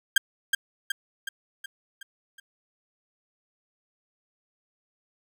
30% pulse tone with echo, 1600 Hz, G6, 35 cents sharp, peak -12 dBFS, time 0.16-0.18 s, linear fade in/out 5 ms, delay 370 ms, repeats 6, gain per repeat -5 dB, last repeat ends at 2.4 s, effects none

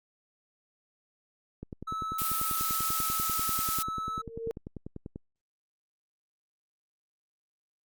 click train, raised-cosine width 3 ms, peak -26 dBFS, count 37, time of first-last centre 1.63-5.159 s, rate 10.2 Hz
triangle tone, 1302 Hz, E6, 22 cents flat, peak -30 dBFS, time 1.87-4.22 s, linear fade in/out 10 ms
blue noise, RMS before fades -31 dBFS, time 2.18-3.83 s, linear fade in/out 10 ms
sine tone with exponential growth, 456.6 Hz, A#4, 36 cents flat, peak -28 dBFS, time 4-4.51 s, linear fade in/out 0 ms, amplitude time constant 110 ms
effects Opus 48 kbps

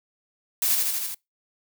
blue noise with echo, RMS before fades -23 dBFS, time 0.62-0.75 s, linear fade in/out 2 ms, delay 79 ms, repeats 5, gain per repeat -2 dB, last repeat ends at 1.145 s, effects noise-tail reverb RT60 0.2 s tail -25 dB re dry

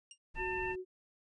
15% pulse tone with exponential decay, 2823 Hz, F7, 18 cents sharp, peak -38 dBFS, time 0.11-0.18 s, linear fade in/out 2 ms, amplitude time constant 15 ms
brown noise, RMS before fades -48 dBFS, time 0.34-0.76 s, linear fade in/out 10 ms
harmonic tone, 897 Hz, A5, 33 cents sharp, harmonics 1 / 2 / 3, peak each -40 / -40 / -40 dBFS, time 0.35-0.76 s, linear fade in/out 50 ms
sine tone, 370 Hz, F#4, in tune, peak -38 dBFS, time 0.37-0.85 s, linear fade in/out 50 ms
effects resampled to 22050 Hz

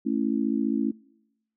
sine chord, A major, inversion none, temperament just, 220 / 275 / 330 Hz, A3 / C#4 / E4, 0 / -14 / +2 cents, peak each -27 / -26 / -30 dBFS, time 0.05-0.92 s, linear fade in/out 20 ms, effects noise-tail reverb RT60 1.0 s tail -26 dB re dry

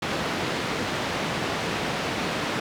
pink band-pass noise, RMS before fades -28 dBFS, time 0.02-2.6 s, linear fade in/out 5 ms, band 150 to 3900 Hz, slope 12 dB/octave, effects none

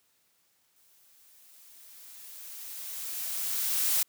blue noise with exponential growth, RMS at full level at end -25 dBFS, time 0.76-4.03 s, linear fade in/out 5 ms, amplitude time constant 710 ms, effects white hiss -70 dBFS RMS until 4.08 s + high-pass 60 Hz 12 dB/octave

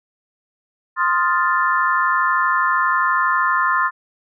sine chord, F dominant seventh, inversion second, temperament equal, 1046.5 / 1244.5 / 1396.9 / 1760 Hz, C6 / Eb6 / F6 / A6, 0 / 0 / 0 / 0 cents, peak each -18 / -22 / -22 / -21 dBFS, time 0.96-3.91 s, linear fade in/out 50 ms, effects none

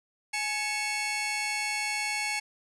sawtooth tone cluster, 843 / 2209 / 2684 Hz, G#5 / C#7 / E7, +26 / -7 / +31 cents, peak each -31 / -27 / -33 dBFS, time 0.33-2.4 s, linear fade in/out 10 ms, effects resampled to 24000 Hz + 10-bit

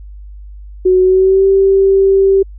sine tone with pitch glide, 370 to 388.8 Hz, F#4 to G4, 0 to -14 cents, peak -6 dBFS, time 0.85-2.43 s, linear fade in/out 10 ms, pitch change +86 cents, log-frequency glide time 1.02-1.46 s, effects added 50 Hz sine -29 dBFS peak until 2.58 s

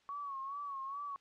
sine tone with vibrato, 1113 Hz, C#6, 7 cents sharp, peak -39 dBFS, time 0.09-1.16 s, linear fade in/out 0 ms, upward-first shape sine, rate 2.4 Hz, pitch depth 69 cents each way, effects white hiss -70 dBFS RMS until 1.2 s + low-pass 4000 Hz 12 dB/octave

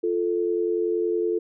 sine tone pair together, 348.5 / 439.1 Hz, F4 / A4, -4 / -4 cents, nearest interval major third, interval 400 cents, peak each -24 dBFS, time 0.03-1.39 s, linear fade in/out 10 ms, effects none

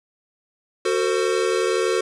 square chord, F# diminished, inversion none, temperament equal with one note detuned, 370 / 451.6 / 523.3 Hz, F#4 / A4 / C5, 0 / +45 / 0 cents, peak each -23 / -23 / -27 dBFS, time 0.85-2.01 s, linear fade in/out 5 ms, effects resampled to 22050 Hz + 8-bit

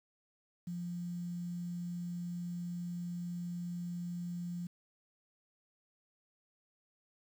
sine tone with quantisation, 174.61 Hz, F3, in tune, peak -37 dBFS, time 0.67-4.67 s, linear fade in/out 5 ms, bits 10, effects none

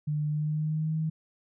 sine tone with pitch glide, 150 to 158.1 Hz, D3 to D#3, +37 to +28 cents, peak -26 dBFS, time 0.07-1.1 s, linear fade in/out 10 ms, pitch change +91 cents, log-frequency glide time 0.29-0.96 s, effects none

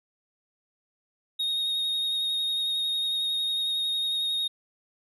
triangle tone with vibrato, 3729 Hz, A#7, in tune, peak -24 dBFS, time 1.39-4.48 s, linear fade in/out 10 ms, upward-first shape sine, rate 11 Hz, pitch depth 16 cents each way, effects none

